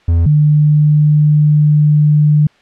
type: tone pair in turn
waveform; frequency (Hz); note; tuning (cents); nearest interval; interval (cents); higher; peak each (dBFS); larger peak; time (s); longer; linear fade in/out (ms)
triangle / sine; 84 / 149.96; E2 / D3; +33 / +36; minor seventh; 1003; second; -6; neither; 0.08-0.26 / 0.26-2.47; second; 5
effects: white hiss -50 dBFS RMS until 2.61 s + low-pass 3000 Hz 12 dB/octave